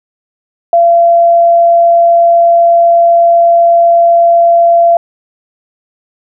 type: tone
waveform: sine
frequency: 682 Hz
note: F5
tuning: 41 cents flat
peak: -3 dBFS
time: 0.73-4.97 s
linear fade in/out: 2 ms
effects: none